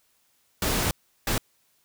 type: noise bursts at uneven times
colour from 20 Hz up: pink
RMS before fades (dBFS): -25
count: 2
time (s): 0.62-0.91 / 1.27-1.38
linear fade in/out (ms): 2
effects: white hiss -67 dBFS RMS until 1.84 s